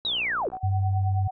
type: click train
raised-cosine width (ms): 1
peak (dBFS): -29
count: 32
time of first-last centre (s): 0.05-0.568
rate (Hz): 59.8
type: linear sweep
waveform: sine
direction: down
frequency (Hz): 3951 to 301.2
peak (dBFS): -24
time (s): 0.05-0.49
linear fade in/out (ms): 2
type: tone with tremolo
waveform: sine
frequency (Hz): 753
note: F#5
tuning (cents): +30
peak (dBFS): -28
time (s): 0.52-1.31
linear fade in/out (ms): 10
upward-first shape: triangle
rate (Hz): 9.4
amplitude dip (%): 95
type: tone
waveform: sine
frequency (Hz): 97.4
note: G2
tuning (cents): -11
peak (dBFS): -21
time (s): 0.63-1.28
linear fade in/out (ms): 10
effects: none